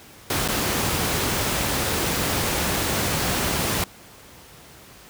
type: noise with dropouts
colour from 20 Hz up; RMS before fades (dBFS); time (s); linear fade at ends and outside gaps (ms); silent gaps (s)
pink; -23; 0.3-3.84; 2; 0.478-0.485
effects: pink hiss -46 dBFS RMS until 5.09 s + high-pass 60 Hz 12 dB/octave